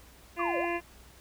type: harmonic tone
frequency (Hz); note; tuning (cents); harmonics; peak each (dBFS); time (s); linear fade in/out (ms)
343.9; F4; -27; 1 / 2 / 3 / 5 / 6 / 7 / 8; -32 / -35 / -37 / -39 / -40 / -40 / -41; 0.36-0.81; 50
type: linear two-way sweep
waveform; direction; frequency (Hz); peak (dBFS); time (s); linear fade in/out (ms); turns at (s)
sine; down then up; 1200 to 493.9 to 796; -31; 0.39-0.65; 5; 0.58
effects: added 60 Hz sine -56 dBFS peak until 1.2 s + pink hiss -56 dBFS RMS until 1.2 s